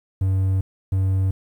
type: tone pair in turn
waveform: triangle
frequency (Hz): 95.3 / 95.3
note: G2 / G2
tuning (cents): -48 / -48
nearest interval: unison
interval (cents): 0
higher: neither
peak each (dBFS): -15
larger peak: neither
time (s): 0.21-0.61 / 0.92-1.31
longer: first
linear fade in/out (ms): 5
effects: 9-bit